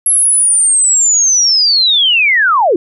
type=linear sweep; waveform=sine; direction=down; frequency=11210 to 311.1 Hz; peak=-7 dBFS; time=0.06-2.76 s; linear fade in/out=2 ms; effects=none